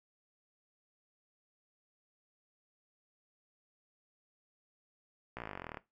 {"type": "slowing click train", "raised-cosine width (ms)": 0.5, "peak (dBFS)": -26, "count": 20, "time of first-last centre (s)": [5.37, 5.772], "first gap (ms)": 16, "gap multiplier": 1.03, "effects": ["noise-tail reverb RT60 0.2 s tail -17 dB re dry"]}